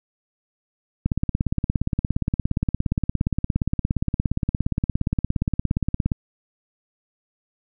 click train, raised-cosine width 5 ms, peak -8 dBFS, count 88, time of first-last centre 1.06-6.118 s, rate 17.2 Hz, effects none

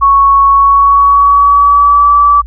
sine tone with pitch glide, 1108.7 to 1155.1 Hz, C#6 to D6, 0 to -29 cents, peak -3 dBFS, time 0.01-2.42 s, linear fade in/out 20 ms, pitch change +71 cents, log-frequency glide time 0.49-2.12 s, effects added 56 Hz sine -23 dBFS peak until 2.46 s

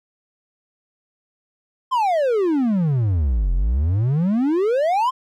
triangle exponential two-way sweep, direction down then up, 1072 to 41.33 to 1072 Hz, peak -14 dBFS, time 1.91-5.11 s, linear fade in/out 20 ms, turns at 3.53 s, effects none

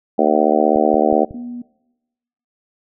harmonic tone, 76 Hz, D#2, 40 cents flat, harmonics 3 / 4 / 5 / 6 / 7 / 8 / 9 / 10, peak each -20 / -20 / -20 / -20 / -20 / -20 / -20 / -20 dBFS, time 0.18-1.25 s, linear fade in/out 10 ms
click train, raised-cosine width 5 ms, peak -21 dBFS, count 4, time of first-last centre 0.76-1.309 s, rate 5.46 Hz
sine tone, 242.3 Hz, B3, 33 cents flat, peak -26 dBFS, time 1.34-1.62 s, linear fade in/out 5 ms
effects noise-tail reverb RT60 1.0 s tail -23 dB re dry

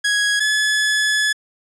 sawtooth tone pair in turn, 1661.2 / 1710.9 Hz, G#6 / A6, 0 / -49 cents, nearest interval minor second, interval 51 cents, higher second, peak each -12 dBFS, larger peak neither, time 0.04-0.4 / 0.4-1.33 s, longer second, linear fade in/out 10 ms, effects resampled to 22050 Hz

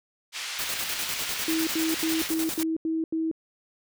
pink band-pass noise, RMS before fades -34 dBFS, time 0.32-2.31 s, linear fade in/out 50 ms, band 2000 to 6100 Hz, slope 12 dB/octave
white noise with tremolo, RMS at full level -31 dBFS, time 0.59-2.63 s, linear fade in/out 0 ms, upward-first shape square, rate 10 Hz, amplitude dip 55%
sine tone bursts, 322.3 Hz, E4, 39 cents flat, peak -24 dBFS, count 7, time 1.48-3.314 s, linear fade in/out 2 ms, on 190 ms, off 84 ms
effects none

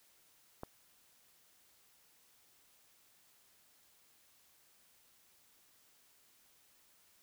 click, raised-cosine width 1 ms, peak -28 dBFS, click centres 0.634 s, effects white hiss -68 dBFS RMS until 7.22 s

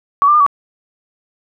sine tone with pitch steps, 1130 / 1187 / 1209 / 1138 Hz, C#6 / D6 / D6 / C#6, +33 / +18 / +50 / +45 cents, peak -7 dBFS, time 0.22-0.464 s, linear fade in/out 0 ms, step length 61 ms, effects none

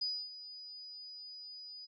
sine tone with ADSR envelope, 4948 Hz, D#8, 10 cents flat, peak -32 dBFS, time 0.01-1.87 s, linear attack 8 ms, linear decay 270 ms, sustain -14 dB, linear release 28 ms, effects none

